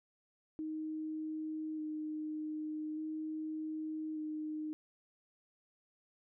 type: tone with vibrato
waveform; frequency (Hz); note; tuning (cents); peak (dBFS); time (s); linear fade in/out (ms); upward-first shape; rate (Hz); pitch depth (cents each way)
sine; 310; D#4; -6; -37; 0.59-4.73; 0; square; 0.42; 12
effects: none